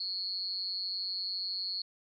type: tone with amplitude modulation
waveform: sine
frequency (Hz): 4349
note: C#8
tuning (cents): -34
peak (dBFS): -29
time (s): 0-1.82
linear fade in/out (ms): 5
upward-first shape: sine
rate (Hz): 188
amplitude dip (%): 90
effects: none